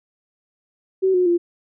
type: tone with pitch steps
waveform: sine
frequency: 379.6 / 362.5 / 346.1 Hz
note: F#4 / F#4 / F4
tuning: +44 / -35 / -16 cents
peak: -14 dBFS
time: 1.02-1.38 s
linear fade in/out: 20 ms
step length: 120 ms
effects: none